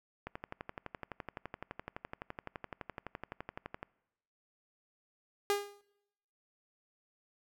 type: click train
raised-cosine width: 0.5 ms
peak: -25 dBFS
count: 43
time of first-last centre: 0.27-3.829 s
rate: 11.8 Hz
type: tone with exponential decay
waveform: sawtooth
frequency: 406.4 Hz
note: G#4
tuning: 38 cents flat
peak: -22 dBFS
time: 5.5-5.81 s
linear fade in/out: 0 ms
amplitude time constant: 66 ms
effects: noise-tail reverb RT60 0.9 s tail -24 dB re dry